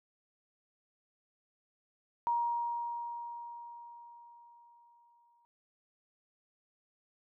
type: tone with exponential decay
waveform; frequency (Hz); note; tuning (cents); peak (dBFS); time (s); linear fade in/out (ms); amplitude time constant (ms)
sine; 945; A#5; +23; -27; 2.27-5.45; 0; 690
effects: none